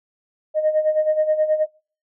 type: tone with tremolo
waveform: sine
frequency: 618 Hz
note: D#5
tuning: 12 cents flat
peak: -12 dBFS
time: 0.54-1.67 s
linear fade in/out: 50 ms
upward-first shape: sine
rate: 9.4 Hz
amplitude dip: 70%
effects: noise-tail reverb RT60 0.4 s tail -26 dB re dry + tanh soft clip ceiling -10 dBFS